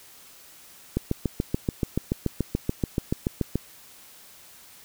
click train, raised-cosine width 3 ms, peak -10 dBFS, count 19, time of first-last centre 0.97-3.556 s, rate 6.96 Hz, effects white hiss -50 dBFS RMS until 4.84 s

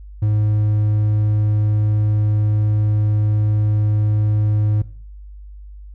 triangle tone, 105.7 Hz, G#2, 31 cents sharp, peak -12 dBFS, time 0.22-4.82 s, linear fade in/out 5 ms, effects noise-tail reverb RT60 0.5 s tail -19 dB re dry + added 50 Hz sine -34 dBFS peak until 5.94 s

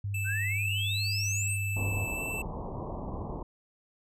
sine tone, 100.3 Hz, G2, 40 cents sharp, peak -30 dBFS, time 0.04-2.05 s, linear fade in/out 5 ms
square tone with pitch glide, 2637 to 2658 Hz, E7 to E7, 0 to +14 cents, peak -34 dBFS, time 0.14-2.42 s, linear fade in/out 5 ms, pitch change +14 cents, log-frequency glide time 2.14-2.2 s
sine exponential sweep, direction up, 1480 to 9010 Hz, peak -32 dBFS, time 0.24-1.58 s, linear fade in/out 50 ms
pink low-pass noise, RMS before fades -37 dBFS, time 1.76-3.43 s, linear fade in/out 5 ms, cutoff 1100 Hz, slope 96 dB/octave
effects none

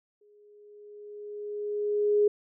sine tone with exponential growth, 415.3 Hz, G#4, in tune, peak -18 dBFS, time 0.21-2.28 s, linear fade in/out 5 ms, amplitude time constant 450 ms, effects none

